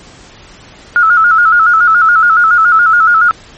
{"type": "tone with vibrato", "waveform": "sine", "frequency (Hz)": 1367, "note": "F6", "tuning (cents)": -37, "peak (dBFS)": -4, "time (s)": [0.96, 3.31], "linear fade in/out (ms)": 0, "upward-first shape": "square", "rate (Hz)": 7.1, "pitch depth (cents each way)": 75, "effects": ["pink hiss -37 dBFS RMS until 3.57 s", "MP3 32 kbps"]}